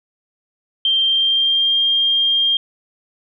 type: tone with pitch glide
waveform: sine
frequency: 3159 to 3207 Hz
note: G7 to G7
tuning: +13 to +39 cents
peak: -13 dBFS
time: 0.85-2.57 s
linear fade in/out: 2 ms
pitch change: +26 cents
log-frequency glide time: 1-1.8 s
effects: none